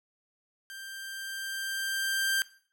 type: tone with level ramp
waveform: sawtooth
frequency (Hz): 1578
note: G6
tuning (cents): +11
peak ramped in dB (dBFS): -38 to -21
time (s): 0.7-2.42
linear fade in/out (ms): 0
effects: noise-tail reverb RT60 0.5 s tail -19 dB re dry